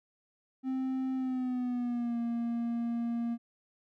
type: tone with pitch glide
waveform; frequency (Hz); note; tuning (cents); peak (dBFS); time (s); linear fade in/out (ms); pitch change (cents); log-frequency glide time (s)
triangle; 261.6 to 234.4; C4 to A#3; 0 to +10; -28; 0.63-3.38; 50; -190; 1.15-2.18
effects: none